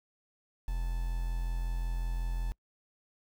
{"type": "tone with quantisation", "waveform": "triangle", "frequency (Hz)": 42.73, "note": "F1", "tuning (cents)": -37, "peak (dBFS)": -28, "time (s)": [0.68, 2.52], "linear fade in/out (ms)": 0, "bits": 8, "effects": ["noise-tail reverb RT60 0.1 s tail -26 dB re dry"]}